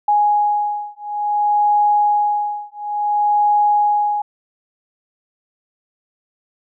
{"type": "beating tone pair", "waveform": "sine", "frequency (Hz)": [830.6, 831.17], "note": ["G#5", "G#5"], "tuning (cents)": [0, 1], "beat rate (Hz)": 0.57, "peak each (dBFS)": -17, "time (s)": [0.08, 4.22], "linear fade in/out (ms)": 5, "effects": []}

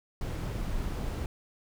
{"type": "noise", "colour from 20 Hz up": "brown", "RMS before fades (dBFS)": -33, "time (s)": [0.21, 1.26], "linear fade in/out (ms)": 2, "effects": []}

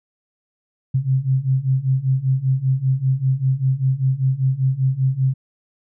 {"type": "beating tone pair", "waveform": "sine", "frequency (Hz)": [129.5, 134.6], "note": ["C3", "C3"], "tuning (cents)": [-17, 49], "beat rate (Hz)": 5.1, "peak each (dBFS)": [-20, -18], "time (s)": [0.94, 5.34], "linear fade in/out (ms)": 10, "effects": []}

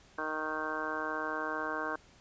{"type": "harmonic tone", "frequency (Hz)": 155.56, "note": "D#3", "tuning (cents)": 0, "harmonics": [2, 3, 4, 5, 6, 7, 8, 9, 10], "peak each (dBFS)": [-42, -42, -42, -45, -43, -39, -45, -44, -38], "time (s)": [0.18, 1.96], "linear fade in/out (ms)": 5, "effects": ["pink hiss -60 dBFS RMS until 2.2 s", "resampled to 16000 Hz"]}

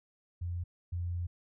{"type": "tone pair in turn", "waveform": "sine", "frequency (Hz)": [87.31, 87.31], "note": ["F2", "F2"], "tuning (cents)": [0, 0], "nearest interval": "unison", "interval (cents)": 0, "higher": "neither", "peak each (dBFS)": [-33, -32], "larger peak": "second", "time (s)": [[0.41, 0.64], [0.92, 1.27]], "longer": "second", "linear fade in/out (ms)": 10, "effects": []}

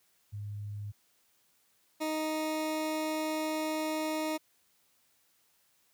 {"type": "tone pair in turn", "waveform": ["sine", "20% pulse"], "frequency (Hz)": [103.1, 311.7], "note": ["G#2", "D#4"], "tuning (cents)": [-12, 3], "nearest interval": "octave + perfect fifth", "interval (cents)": 1915, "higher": "second", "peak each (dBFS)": [-36, -26], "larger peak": "second", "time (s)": [[0.32, 0.92], [2, 4.38]], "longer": "second", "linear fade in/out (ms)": 20, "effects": ["white hiss -70 dBFS RMS until 5.93 s", "high-pass 60 Hz 12 dB/octave"]}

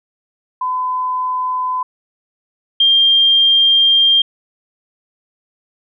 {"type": "tone pair in turn", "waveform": "sine", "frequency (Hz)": [1012, 3195], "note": ["B5", "G7"], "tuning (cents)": [42, 32], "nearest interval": "octave + minor sixth", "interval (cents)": 1990, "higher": "second", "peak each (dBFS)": [-16, -8], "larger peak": "second", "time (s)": [[0.61, 1.83], [2.8, 4.22]], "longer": "second", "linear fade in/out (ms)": 5, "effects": []}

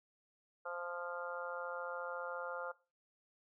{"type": "harmonic tone", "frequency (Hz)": 174.61, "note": "F3", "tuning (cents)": 0, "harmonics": [3, 4, 5, 6, 7, 8], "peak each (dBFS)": [-44, -51, -49, -52, -48, -46], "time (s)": [0.65, 2.72], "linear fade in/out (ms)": 10, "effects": ["noise-tail reverb RT60 0.3 s tail -19 dB re dry"]}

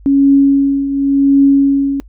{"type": "tone with tremolo", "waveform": "sine", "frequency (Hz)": 277.2, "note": "C#4", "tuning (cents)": 0, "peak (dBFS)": -4, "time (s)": [0.06, 2], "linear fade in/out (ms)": 0, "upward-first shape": "triangle", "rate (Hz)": 0.91, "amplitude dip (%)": 70, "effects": ["noise-tail reverb RT60 0.1 s tail -25 dB re dry", "added 50 Hz sine -36 dBFS peak until 2.08 s"]}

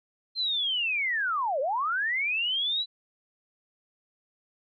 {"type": "linear two-way sweep", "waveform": "sine", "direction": "down then up", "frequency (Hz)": [4186, 504, 4005], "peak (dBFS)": -25, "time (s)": [0.35, 2.86], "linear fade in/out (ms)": 50, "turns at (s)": 1.6, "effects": []}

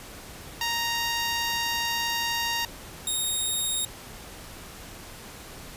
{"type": "tone pair in turn", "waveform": "10% pulse", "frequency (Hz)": [932.3, 3729], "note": ["A#5", "A#7"], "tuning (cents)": [0, 0], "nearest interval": "2 octaves", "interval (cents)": 2400, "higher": "second", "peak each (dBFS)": -17, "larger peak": "neither", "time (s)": [[0.61, 2.65], [3.07, 3.85]], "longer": "first", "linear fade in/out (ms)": 2, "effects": ["pink hiss -43 dBFS RMS until 5.76 s", "resampled to 32000 Hz"]}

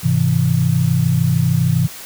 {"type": "chord", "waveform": "sine", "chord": "Ab augmented", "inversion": "none", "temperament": "equal with one note detuned", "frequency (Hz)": [103.83, 130.81, 163.68], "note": ["Ab2", "C3", "E3"], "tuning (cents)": [0, 0, -12], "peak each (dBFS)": [-19, -16, -16], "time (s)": [0.03, 1.88], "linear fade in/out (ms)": 20, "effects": ["white hiss -34 dBFS RMS until 2.05 s"]}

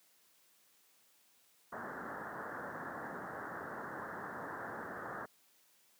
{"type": "low-pass noise", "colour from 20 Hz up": "white", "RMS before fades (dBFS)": -44, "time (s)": [1.72, 5.26], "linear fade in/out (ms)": 10, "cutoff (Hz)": 1800, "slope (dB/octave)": 96, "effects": ["white hiss -69 dBFS RMS until 5.99 s", "high-pass 150 Hz 12 dB/octave"]}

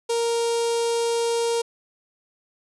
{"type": "tone with notch filter", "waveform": "sawtooth", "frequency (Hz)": 465.6, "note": "A#4", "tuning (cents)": -2, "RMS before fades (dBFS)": -23, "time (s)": [0.09, 1.62], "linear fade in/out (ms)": 10, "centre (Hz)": 1700, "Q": 0.69, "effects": ["resampled to 24000 Hz"]}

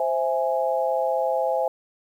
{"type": "chord", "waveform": "sine", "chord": "C augmented", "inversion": "none", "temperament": "equal", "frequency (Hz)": [523.3, 659.3, 830.6], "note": ["C5", "E5", "G#5"], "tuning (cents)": [0, 0, 0], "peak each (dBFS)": [-24, -25, -26], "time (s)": [0, 1.68], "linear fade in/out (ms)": 2, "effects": ["9-bit"]}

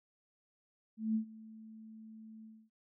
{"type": "tone with ADSR envelope", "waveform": "sine", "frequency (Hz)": 220, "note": "A3", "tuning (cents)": 0, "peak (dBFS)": -28, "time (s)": [0.97, 2.7], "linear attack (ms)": 180, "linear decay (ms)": 98, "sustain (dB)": -21, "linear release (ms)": 260, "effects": []}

